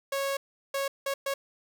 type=tone bursts at uneven times; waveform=sawtooth; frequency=551 Hz; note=C#5; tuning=11 cents flat; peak=-24 dBFS; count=4; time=0.12-0.37 / 0.74-0.88 / 1.06-1.14 / 1.26-1.34 s; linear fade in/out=5 ms; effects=none